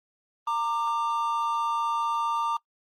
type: tone pair together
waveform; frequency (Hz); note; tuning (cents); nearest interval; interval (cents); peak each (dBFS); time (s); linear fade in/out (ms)
triangle; 922 / 1186.6; A#5 / D6; -19 / +18; major third; 437; -26 / -25; 0.47-2.57; 5
effects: noise-tail reverb RT60 0.1 s tail -24 dB re dry + Opus 24 kbps